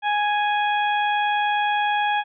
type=harmonic tone; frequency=830.6 Hz; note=G#5; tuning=in tune; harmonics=1 / 2 / 3 / 4; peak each=-20 / -26 / -30 / -32 dBFS; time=0.02-2.24 s; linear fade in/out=50 ms; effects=none